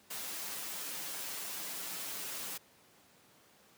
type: noise with comb filter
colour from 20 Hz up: white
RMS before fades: -41 dBFS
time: 0.1-2.58 s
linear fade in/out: 10 ms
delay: 8.3 ms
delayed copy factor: -0.75
effects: pink hiss -63 dBFS RMS until 3.77 s + high-pass 150 Hz 12 dB/octave